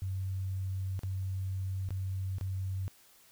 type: tone with dropouts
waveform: sine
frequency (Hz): 95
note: F#2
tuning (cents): +46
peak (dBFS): -32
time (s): 0.02-2.88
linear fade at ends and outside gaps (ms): 0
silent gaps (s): 0.992-1.034 / 1.889-1.906 / 2.384-2.411
effects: white hiss -61 dBFS RMS until 3.31 s